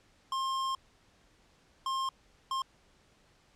square tone bursts at uneven times, 1063 Hz, C6, 27 cents sharp, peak -31 dBFS, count 3, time 0.32-0.75 / 1.86-2.09 / 2.51-2.62 s, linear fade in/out 2 ms, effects pink hiss -65 dBFS RMS until 3.55 s + low-pass 7000 Hz 12 dB/octave

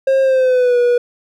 triangle tone with pitch glide, 535 to 485 Hz, C5 to B4, +38 to -31 cents, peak -8 dBFS, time 0.07-0.98 s, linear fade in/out 5 ms, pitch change -169 cents, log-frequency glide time 0.22-0.78 s, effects none

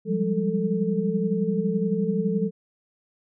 sine tone cluster, 174.3 / 192.4 / 204.1 / 442.8 Hz, F3 / G3 / G#3 / A4, -3 / -32 / -30 / +11 cents, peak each -27 dBFS, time 0.05-2.51 s, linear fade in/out 50 ms, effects none

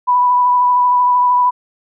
sine tone with vibrato, 987.8 Hz, B5, in tune, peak -9 dBFS, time 0.07-1.51 s, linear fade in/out 20 ms, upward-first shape sine, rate 13 Hz, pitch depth 15 cents each way, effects none

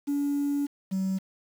triangle tone pair in turn, 285.3 / 190.41 Hz, C#4 / F#3, +50 / +50 cents, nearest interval perfect fifth, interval 700 cents, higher first, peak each -21 / -22 dBFS, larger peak first, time 0.07-0.67 / 0.91-1.19 s, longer first, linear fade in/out 20 ms, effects tanh soft clip ceiling -21 dBFS + 8-bit

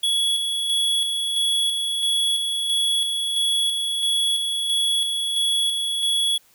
square tone with tremolo, 3368 Hz, G#7, 24 cents sharp, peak -19 dBFS, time 0.03-6.38 s, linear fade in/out 5 ms, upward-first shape square, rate 1.5 Hz, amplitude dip 35%, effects white hiss -57 dBFS RMS until 6.54 s

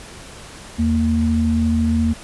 sine tone pair together, 81.41 / 230 Hz, E2 / A#3, -21 / -23 cents, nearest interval octave + tritone, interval 1798 cents, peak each -19 / -16 dBFS, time 0.78-2.14 s, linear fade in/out 20 ms, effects pink hiss -38 dBFS RMS until 2.23 s + resampled to 24000 Hz

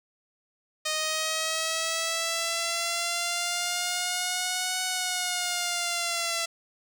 5% pulse linear two-way sweep, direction up then down, 619 to 741 to 670 Hz, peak -15 dBFS, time 0.85-6.46 s, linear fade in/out 10 ms, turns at 4.84 s, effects none

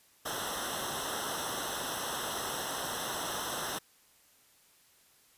pink noise with comb filter, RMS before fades -36 dBFS, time 0.25-3.79 s, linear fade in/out 10 ms, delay 0.43 ms, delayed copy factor -1, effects white hiss -64 dBFS RMS until 5.37 s + resampled to 32000 Hz

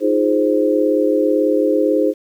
sine chord, F minor seventh, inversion third, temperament equal, 311.1 / 349.2 / 415.3 / 523.3 Hz, Eb4 / F4 / Ab4 / C5, 0 / 0 / 0 / 0 cents, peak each -17 / -23 / -18 / -17 dBFS, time 0-2.14 s, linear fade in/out 50 ms, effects 8-bit

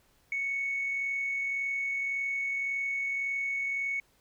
sine tone with amplitude modulation, 2217 Hz, C#7, in tune, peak -27 dBFS, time 0.32-4 s, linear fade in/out 2 ms, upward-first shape sine, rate 41.8 Hz, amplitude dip 25%, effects tanh soft clip ceiling -24 dBFS + pink hiss -67 dBFS RMS until 4.2 s

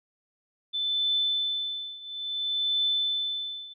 sine tone with tremolo, 3520 Hz, A7, in tune, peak -22 dBFS, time 0.73-3.74 s, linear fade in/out 20 ms, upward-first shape triangle, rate 0.59 Hz, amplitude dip 90%, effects none

